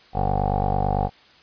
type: tone with low-pass filter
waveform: 15% pulse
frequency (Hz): 49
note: G1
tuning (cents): 0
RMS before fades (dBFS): -22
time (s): 0.13-1.1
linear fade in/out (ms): 50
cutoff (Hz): 750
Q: 9.5
effects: white hiss -52 dBFS RMS until 1.42 s + resampled to 11025 Hz